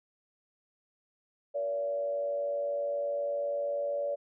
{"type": "tone with frequency modulation", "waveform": "sine", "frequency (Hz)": 572, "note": "D5", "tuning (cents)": -46, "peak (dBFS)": -29, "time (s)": [1.54, 4.16], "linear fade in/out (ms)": 20, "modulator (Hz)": 99.9, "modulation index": 0.49, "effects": []}